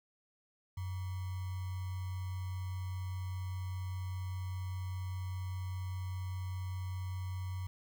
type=tone with sample-and-hold; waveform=sine; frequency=92.5 Hz; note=F#2; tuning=in tune; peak=-36 dBFS; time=0.77-7.67 s; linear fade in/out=5 ms; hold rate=1050 Hz; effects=none